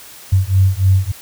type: beating tone pair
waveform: sine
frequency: 93.6 / 97 Hz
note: F#2 / G2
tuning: +20 / -18 cents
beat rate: 3.4 Hz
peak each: -13 dBFS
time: 0.32-1.12 s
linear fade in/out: 10 ms
effects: white hiss -38 dBFS RMS until 1.21 s